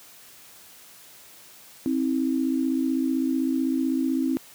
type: tone pair together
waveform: sine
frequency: 263.8 / 319.6 Hz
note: C4 / D#4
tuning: +14 / +47 cents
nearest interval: minor third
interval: 333 cents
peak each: -23 / -26 dBFS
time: 1.86-4.37 s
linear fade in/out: 0 ms
effects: white hiss -49 dBFS RMS until 4.54 s + high-pass 80 Hz 12 dB/octave